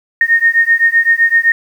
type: beating tone pair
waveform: sine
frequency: 1840 / 1847.8 Hz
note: A#6 / A#6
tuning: -23 / -16 cents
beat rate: 7.8 Hz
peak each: -11 dBFS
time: 0.21-1.52 s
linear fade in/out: 2 ms
effects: 7-bit